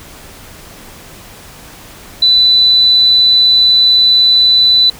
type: tone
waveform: sine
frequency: 3988 Hz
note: B7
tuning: 16 cents sharp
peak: -5 dBFS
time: 2.22-4.9 s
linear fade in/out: 5 ms
effects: pink hiss -35 dBFS RMS until 4.99 s